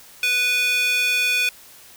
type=tone with high-pass filter; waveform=square; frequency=493.9 Hz; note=B4; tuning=in tune; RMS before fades=-20 dBFS; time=0.23-1.49 s; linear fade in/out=2 ms; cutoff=2400 Hz; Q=3.6; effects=white hiss -46 dBFS RMS until 1.96 s